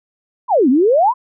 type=exponential two-way sweep; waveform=sine; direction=down then up; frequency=1060 to 239.7 to 1060 Hz; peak=-9 dBFS; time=0.48-1.14 s; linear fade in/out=50 ms; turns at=0.69 s; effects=none